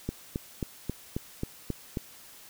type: click train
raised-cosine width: 3 ms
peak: -17 dBFS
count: 8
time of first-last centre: 0.09-1.972 s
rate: 3.72 Hz
effects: white hiss -51 dBFS RMS until 2.49 s